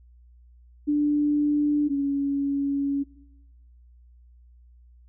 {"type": "tone pair in turn", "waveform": "sine", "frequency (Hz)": [294.3, 280.1], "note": ["D4", "C#4"], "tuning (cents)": [4, 18], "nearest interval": "minor second", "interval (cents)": 86, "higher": "first", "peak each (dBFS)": [-19, -22], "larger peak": "first", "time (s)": [[0.87, 1.89], [1.89, 3.04]], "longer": "second", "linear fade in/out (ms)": 20, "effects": ["noise-tail reverb RT60 0.9 s tail -20 dB re dry", "added 60 Hz sine -50 dBFS peak until 5.08 s"]}